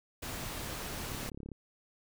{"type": "noise", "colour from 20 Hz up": "pink", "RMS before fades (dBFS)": -40, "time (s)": [0.22, 1.3], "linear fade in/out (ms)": 10}
{"type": "click train", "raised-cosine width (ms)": 3, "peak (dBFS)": -31, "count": 16, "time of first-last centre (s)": [1.09, 1.517], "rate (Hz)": 35.1}
{"effects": []}